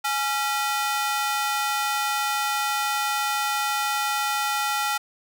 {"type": "ring-modulated tone", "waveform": "sawtooth", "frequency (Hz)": 1103, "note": "C#6", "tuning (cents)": -9, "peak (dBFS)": -16, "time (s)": [0.04, 4.98], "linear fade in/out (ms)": 10, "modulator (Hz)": 268, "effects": []}